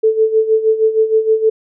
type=tone with tremolo; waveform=sine; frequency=440 Hz; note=A4; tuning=in tune; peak=-7 dBFS; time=0.03-1.5 s; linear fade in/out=10 ms; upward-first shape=sine; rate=6.4 Hz; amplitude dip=75%; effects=none